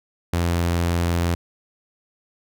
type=tone; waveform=sawtooth; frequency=85.8 Hz; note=F2; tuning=30 cents flat; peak=-15 dBFS; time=0.33-1.35 s; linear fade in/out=5 ms; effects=none